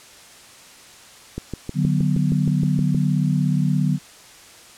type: click train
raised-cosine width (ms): 3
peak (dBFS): -14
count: 11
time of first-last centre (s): 1.38-2.947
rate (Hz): 6.38
type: chord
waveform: sine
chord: B minor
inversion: first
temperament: just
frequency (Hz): 148.16 / 185.21 / 246.9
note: D3 / F#3 / B3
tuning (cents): +16 / +2 / 0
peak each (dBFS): -19 / -21 / -25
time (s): 1.74-3.99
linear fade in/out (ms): 50
effects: white hiss -45 dBFS RMS until 4.77 s + low-pass 9000 Hz 12 dB/octave